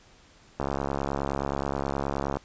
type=click train; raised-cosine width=1 ms; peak=-14 dBFS; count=124; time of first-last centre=0.6-2.37 s; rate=69.5 Hz; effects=pink hiss -56 dBFS RMS until 2.44 s + resampled to 16000 Hz